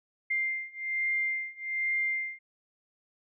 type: beating tone pair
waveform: sine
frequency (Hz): 2100 / 2101.2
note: C7 / C7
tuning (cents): +6 / +7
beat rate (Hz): 1.2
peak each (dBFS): -32 / -31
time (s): 0.3-2.39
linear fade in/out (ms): 10
effects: none